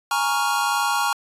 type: chord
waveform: square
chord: Bb minor seventh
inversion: third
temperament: equal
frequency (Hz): 830.6 / 932.3 / 1108.7 / 1396.9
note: Ab5 / Bb5 / Db6 / F6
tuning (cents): 0 / 0 / 0 / 0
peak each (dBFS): -26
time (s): 0.11-1.13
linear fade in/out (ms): 2
effects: resampled to 32000 Hz